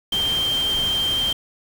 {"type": "tone in noise", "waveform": "sine", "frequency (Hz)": 3156, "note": "G7", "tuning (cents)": 11, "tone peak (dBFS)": -19, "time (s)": [0.12, 1.33], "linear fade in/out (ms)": 5, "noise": "pink", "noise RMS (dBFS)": -31, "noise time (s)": [0.12, 1.33], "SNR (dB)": 9, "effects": []}